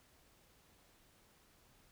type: silence
effects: pink hiss -68 dBFS RMS until 1.91 s